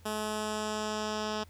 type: tone with low-pass filter sweep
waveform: 10% pulse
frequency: 214 Hz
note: A3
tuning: 48 cents flat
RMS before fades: -34 dBFS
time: 0.05-1.44 s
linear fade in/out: 10 ms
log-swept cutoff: 11000 to 5100 Hz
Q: 1.7
effects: added 84 Hz sine -53 dBFS peak until 1.49 s + pink hiss -62 dBFS RMS until 1.49 s